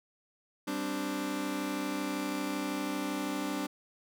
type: chord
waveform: sawtooth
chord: G suspended fourth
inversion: none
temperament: just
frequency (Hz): 196 / 261.3 / 294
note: G3 / C4 / D4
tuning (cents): 0 / -2 / +2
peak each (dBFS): -35 / -34 / -30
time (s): 0.67-3.67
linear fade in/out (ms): 10
effects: none